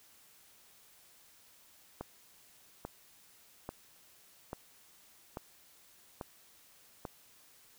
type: click train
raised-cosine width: 1 ms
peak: -25 dBFS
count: 7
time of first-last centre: 2.01-7.052 s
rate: 1.19 Hz
effects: white hiss -62 dBFS RMS until 7.78 s